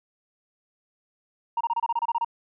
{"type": "tone bursts", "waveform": "sine", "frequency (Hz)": 932.3, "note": "A#5", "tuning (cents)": 0, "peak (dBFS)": -20, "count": 11, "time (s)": [1.57, 2.247], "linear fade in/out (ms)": 5, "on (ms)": 37, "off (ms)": 27, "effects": ["tanh soft clip ceiling -19 dBFS"]}